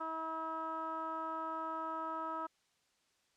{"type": "tone with low-pass filter", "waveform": "15% pulse", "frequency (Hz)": 321.8, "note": "E4", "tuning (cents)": -42, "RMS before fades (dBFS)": -40, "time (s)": [0, 2.47], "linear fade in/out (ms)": 10, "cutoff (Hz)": 1200, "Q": 6.5, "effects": ["white hiss -75 dBFS RMS until 3.36 s", "low-pass 7000 Hz 12 dB/octave"]}